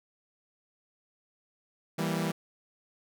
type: chord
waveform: sawtooth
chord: E diminished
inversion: none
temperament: equal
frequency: 164.81 / 196 / 233.1 Hz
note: E3 / G3 / Bb3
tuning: 0 / 0 / 0 cents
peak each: -27 / -29 / -33 dBFS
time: 1.98-2.32 s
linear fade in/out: 10 ms
effects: none